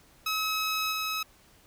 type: tone with level steps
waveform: 15% pulse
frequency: 1282 Hz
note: E6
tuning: 49 cents flat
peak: -21 / -23 dBFS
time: 0.26-1.23 s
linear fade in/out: 5 ms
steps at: 0.91 s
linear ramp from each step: 20 ms
effects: pink hiss -59 dBFS RMS until 1.66 s